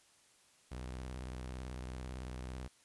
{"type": "tone with vibrato", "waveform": "sawtooth", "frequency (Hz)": 63.1, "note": "B1", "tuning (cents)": 38, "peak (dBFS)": -38, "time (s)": [0.71, 2.68], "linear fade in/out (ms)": 10, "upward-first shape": "triangle", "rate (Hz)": 18, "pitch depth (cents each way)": 210, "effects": ["white hiss -67 dBFS RMS until 2.84 s", "resampled to 24000 Hz"]}